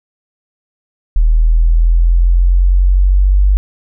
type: exponential sweep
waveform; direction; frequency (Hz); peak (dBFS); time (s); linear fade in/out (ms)
sine; up; 39.15 to 49; -6; 1.16-3.57; 0
effects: none